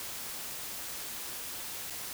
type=noise with dropouts; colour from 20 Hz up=white; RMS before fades=-40 dBFS; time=0-2.13 s; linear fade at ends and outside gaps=1 ms; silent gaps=1.9-1.905 s; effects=none